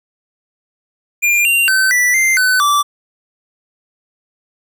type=tone with pitch steps; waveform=square; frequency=2401 / 2771 / 1535 / 1968 / 2089 / 1508 / 1164 Hz; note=D7 / F7 / G6 / B6 / C7 / F#6 / D6; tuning=+38 / -14 / -37 / -7 / -3 / +32 / -16 cents; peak=-11 dBFS; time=1.22-2.83 s; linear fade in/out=20 ms; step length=230 ms; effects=none